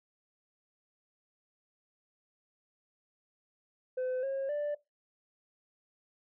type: tone with pitch steps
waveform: sine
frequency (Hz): 510 / 542 / 588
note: C5 / C#5 / D5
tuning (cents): -44 / -39 / +2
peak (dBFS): -28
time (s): 3.97-4.75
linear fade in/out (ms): 10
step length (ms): 260
effects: noise-tail reverb RT60 0.2 s tail -20 dB re dry + tanh soft clip ceiling -30 dBFS